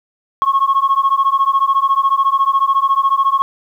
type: beating tone pair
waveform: sine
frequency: 1085 / 1099 Hz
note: C#6 / C#6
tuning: -37 / -15 cents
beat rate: 14 Hz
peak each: -13 / -13 dBFS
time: 0.42-3.42 s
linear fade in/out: 0 ms
effects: tanh soft clip ceiling -6 dBFS + 8-bit